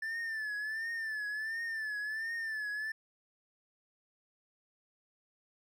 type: tone with vibrato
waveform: triangle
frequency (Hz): 1760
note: A6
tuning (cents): 0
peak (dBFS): -33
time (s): 0.02-2.92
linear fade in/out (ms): 5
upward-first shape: triangle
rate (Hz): 1.4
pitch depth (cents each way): 94
effects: none